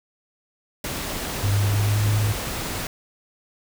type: noise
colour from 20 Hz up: pink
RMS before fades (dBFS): -29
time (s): 0.84-2.87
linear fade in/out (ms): 2
type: tone with pitch glide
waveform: sine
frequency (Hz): 100.7 to 104.79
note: G2 to G#2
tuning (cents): +47 to +16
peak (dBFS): -18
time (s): 1.43-2.33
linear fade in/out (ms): 10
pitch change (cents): +69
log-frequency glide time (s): 1.54-1.99
effects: none